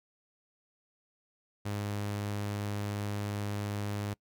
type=tone; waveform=sawtooth; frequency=102.7 Hz; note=G#2; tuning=19 cents flat; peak=-29 dBFS; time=1.65-4.14 s; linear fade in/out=10 ms; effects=noise-tail reverb RT60 0.1 s tail -24 dB re dry